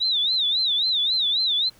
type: tone with vibrato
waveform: sine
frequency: 3762 Hz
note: A#7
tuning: 15 cents sharp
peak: -19 dBFS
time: 0-1.7 s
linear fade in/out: 20 ms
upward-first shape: sine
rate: 3.7 Hz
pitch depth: 160 cents each way
effects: pink hiss -55 dBFS RMS until 1.79 s